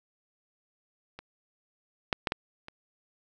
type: clicks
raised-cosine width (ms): 0.3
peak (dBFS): -26 / -9 / -11 / -12 / -26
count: 5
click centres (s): 1.19 / 2.128 / 2.272 / 2.321 / 2.684
effects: none